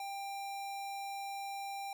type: tone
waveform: square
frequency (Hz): 792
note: G5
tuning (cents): +18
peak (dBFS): -40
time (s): 0-1.93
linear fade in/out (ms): 2
effects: none